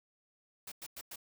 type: noise bursts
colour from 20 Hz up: white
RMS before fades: -45 dBFS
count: 4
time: 0.67-1.159 s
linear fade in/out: 5 ms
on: 48 ms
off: 99 ms
effects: none